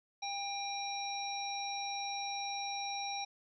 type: harmonic tone with a mistuned harmonic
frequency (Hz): 800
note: G5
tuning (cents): +35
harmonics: 1 / 3 / 5 / 7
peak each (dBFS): -39 / -44 / -43 / -43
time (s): 0.22-3.25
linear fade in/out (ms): 10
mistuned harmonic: 5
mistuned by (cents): -34
effects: none